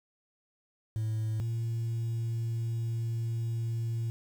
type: tone pair in turn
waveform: sine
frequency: 109.8 / 114.84 Hz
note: A2 / A#2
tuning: -3 / -25 cents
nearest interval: minor second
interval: 78 cents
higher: second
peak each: -26 / -27 dBFS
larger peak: first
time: 0.96-1.4 / 1.4-4.1 s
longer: second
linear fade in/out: 0 ms
effects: tanh soft clip ceiling -28 dBFS + 9-bit